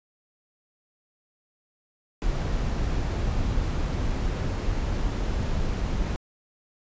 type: noise with dropouts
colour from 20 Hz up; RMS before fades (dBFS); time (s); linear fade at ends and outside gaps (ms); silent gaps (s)
brown; -26; 2.22-6.16; 0; 3.936-3.94
effects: resampled to 16000 Hz